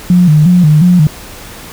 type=tone with vibrato; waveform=sine; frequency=164.7 Hz; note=E3; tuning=1 cent flat; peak=-3 dBFS; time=0.1-1.07 s; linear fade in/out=2 ms; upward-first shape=square; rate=2.8 Hz; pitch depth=140 cents each way; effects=pink hiss -30 dBFS RMS until 1.72 s